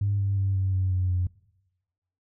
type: tone with pitch steps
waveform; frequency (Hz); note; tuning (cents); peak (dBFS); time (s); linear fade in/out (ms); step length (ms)
sine; 101 / 99.09 / 97.22 / 95.39 / 93.59 / 91.82 / 90.08; G#2 / G2 / G2 / G2 / F#2 / F#2 / F#2; -48 / +19 / -14 / -47 / +20 / -13 / -46; -21; 0.01-1.27; 5; 180
effects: noise-tail reverb RT60 1.0 s tail -22 dB re dry + tanh soft clip ceiling -17 dBFS